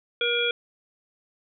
harmonic tone, 476.5 Hz, A#4, 38 cents sharp, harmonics 1 / 3 / 5 / 7, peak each -27 / -29 / -28 / -26 dBFS, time 0.21-0.51 s, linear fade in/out 2 ms, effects none

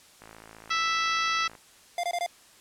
click train, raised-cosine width 0.5 ms, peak -31 dBFS, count 74, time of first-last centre 0.22-1.552 s, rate 54.8 Hz
harmonic tone, 659.3 Hz, E5, in tune, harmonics 2 / 3 / 4 / 5 / 6 / 7 / 8 / 9, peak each -27 / -31 / -33 / -35 / -37 / -38 / -39 / -40 dBFS, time 0.7-1.48 s, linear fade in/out 10 ms
square tone bursts, 698.5 Hz, F5, in tune, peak -27 dBFS, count 4, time 1.98-2.263 s, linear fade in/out 2 ms, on 55 ms, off 21 ms
effects white hiss -55 dBFS RMS until 2.6 s + low-pass 10000 Hz 12 dB/octave

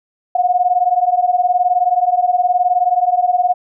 sine beating tone pair, 710 / 729 Hz, F5 / F#5, +28 / -26 cents, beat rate 19 Hz, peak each -15 / -14 dBFS, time 0.35-3.54 s, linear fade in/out 5 ms, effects none

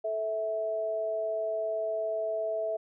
sine tone pair together, 436.1 / 653.4 Hz, A4 / E5, -15 / -15 cents, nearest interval perfect fifth, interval 700 cents, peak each -36 / -29 dBFS, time 0.04-2.77 s, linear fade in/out 10 ms, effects none

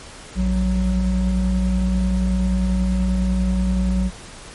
triangle tone pair together, 58.43 / 185.6 Hz, A#1 / F#3, +5 / +6 cents, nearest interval octave + minor sixth, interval 2001 cents, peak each -17 dBFS, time 0.35-4.11 s, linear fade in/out 50 ms, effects pink hiss -39 dBFS RMS until 4.54 s + MP3 48 kbps

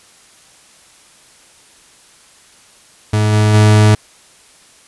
40% pulse tone with level steps, 106.4 Hz, G#2, 42 cents sharp, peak -10 / -8 / -5 dBFS, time 3.13-3.95 s, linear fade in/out 5 ms, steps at 3.32 / 3.53 s, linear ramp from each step 20 ms, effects white hiss -46 dBFS RMS until 4.87 s + resampled to 24000 Hz

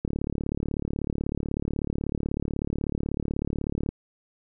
click train, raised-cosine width 3 ms, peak -15 dBFS, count 140, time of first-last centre 0.05-3.89 s, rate 36.2 Hz, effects none

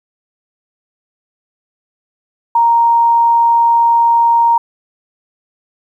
sine tone, 932.3 Hz, A#5, in tune, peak -7 dBFS, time 2.55-4.58 s, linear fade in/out 5 ms, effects 8-bit

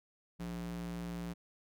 square tone with high-pass filter, 58.27 Hz, A#1, in tune, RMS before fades -41 dBFS, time 0.39-1.34 s, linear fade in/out 20 ms, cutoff 130 Hz, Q 7.2, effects none

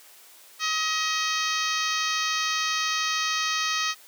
harmonic tone, 633 Hz, D#5, 30 cents sharp, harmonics 2 / 3 / 4 / 5 / 6 / 7 / 8 / 9 / 10, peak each -29 / -31 / -32 / -33 / -34 / -34 / -35 / -36 / -36 dBFS, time 0.59-3.95 s, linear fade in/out 50 ms, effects white hiss -51 dBFS RMS until 4.07 s + high-pass 400 Hz 12 dB/octave

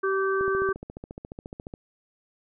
harmonic tone, 387 Hz, G4, 22 cents flat, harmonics 1 / 3 / 4, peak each -24 / -29 / -30 dBFS, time 0.03-0.73 s, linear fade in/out 10 ms
click train, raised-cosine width 2 ms, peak -24 dBFS, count 20, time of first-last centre 0.41-1.739 s, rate 14.3 Hz
effects none

